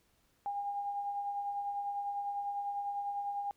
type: tone with tremolo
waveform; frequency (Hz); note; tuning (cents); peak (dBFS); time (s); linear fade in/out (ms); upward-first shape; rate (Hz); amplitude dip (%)
sine; 809; G#5; -46; -32; 0.46-3.51; 0; triangle; 10; 45
effects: pink hiss -72 dBFS RMS until 3.56 s